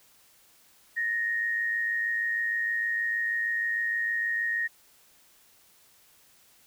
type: tone pair together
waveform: sine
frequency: 1758.3 / 1864.7 Hz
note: A6 / A#6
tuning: -2 / 0 cents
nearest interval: minor second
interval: 102 cents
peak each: -36 / -26 dBFS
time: 0.96-4.68 s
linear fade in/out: 20 ms
effects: white hiss -60 dBFS RMS until 6.66 s